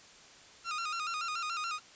sawtooth tone with vibrato, 1300 Hz, E6, 24 cents flat, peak -30 dBFS, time 0.64-1.8 s, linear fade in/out 50 ms, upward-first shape square, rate 7 Hz, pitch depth 85 cents each way, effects white hiss -55 dBFS RMS until 1.95 s + resampled to 16000 Hz

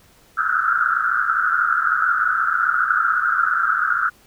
pink band-pass noise, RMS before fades -19 dBFS, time 0.37-4.1 s, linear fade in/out 20 ms, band 1300 to 1500 Hz, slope 96 dB/octave, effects pink hiss -53 dBFS RMS until 4.26 s

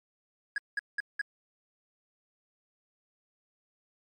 triangle tone bursts, 1661.2 Hz, G#6, in tune, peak -26 dBFS, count 4, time 0.56-1.214 s, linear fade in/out 2 ms, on 21 ms, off 190 ms, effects MP3 48 kbps

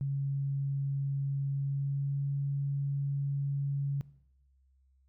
sine tone with pitch glide, 138.59 to 140.04 Hz, C#3 to C#3, 0 to +18 cents, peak -29 dBFS, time 0.01-4.01 s, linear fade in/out 0 ms, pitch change +18 cents, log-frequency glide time 1.54-2.26 s, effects noise-tail reverb RT60 0.8 s tail -19 dB re dry + added 66 Hz sine -64 dBFS peak until 5.08 s

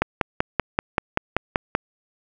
click train, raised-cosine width 0.5 ms, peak -3 dBFS, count 10, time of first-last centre 0.02-1.751 s, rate 5.2 Hz, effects none

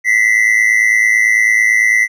triangle tone pair together, 1950 / 2059 Hz, B6 / C7, -23 / -28 cents, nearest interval minor second, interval 95 cents, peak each -10 dBFS, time 0.04-2.08 s, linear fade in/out 50 ms, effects none

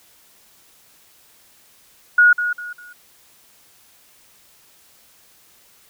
sine tone with echo, 1448 Hz, F#6, 38 cents flat, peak -8 dBFS, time 2.18-2.33 s, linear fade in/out 5 ms, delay 200 ms, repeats 3, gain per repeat -10 dB, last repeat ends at 2.93 s, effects white hiss -53 dBFS RMS until 5.89 s

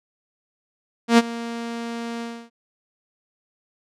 sawtooth tone with ADSR envelope, 233.1 Hz, A#3, in tune, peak -5 dBFS, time 1.08-2.5 s, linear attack 100 ms, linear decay 34 ms, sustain -19 dB, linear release 290 ms, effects low-pass 7000 Hz 12 dB/octave

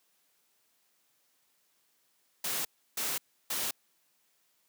white noise bursts, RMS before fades -33 dBFS, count 3, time 2.44-3.71 s, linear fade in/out 5 ms, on 210 ms, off 320 ms, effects white hiss -72 dBFS RMS until 4.68 s + high-pass 150 Hz 12 dB/octave

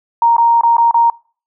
sine tone with dropouts, 932.3 Hz, A#5, in tune, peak -7 dBFS, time 0.22-1.1 s, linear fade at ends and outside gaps 2 ms, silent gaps 0.366-0.381 / 0.611-0.634 / 0.768-0.781 / 0.912-0.943 s, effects noise-tail reverb RT60 0.4 s tail -24 dB re dry

